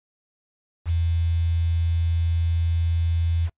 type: tone with quantisation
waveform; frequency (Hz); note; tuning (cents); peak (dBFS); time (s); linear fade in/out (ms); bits
sine; 83.7; E2; +27; -19; 0.85-3.5; 50; 7
effects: noise-tail reverb RT60 0.1 s tail -26 dB re dry + resampled to 8000 Hz